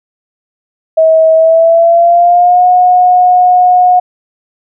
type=tone with pitch glide; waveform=sine; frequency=642 to 724.8 Hz; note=E5 to F#5; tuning=-46 to -36 cents; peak=-3 dBFS; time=0.97-4 s; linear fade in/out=10 ms; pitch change=+210 cents; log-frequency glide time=1.34-2.66 s; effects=none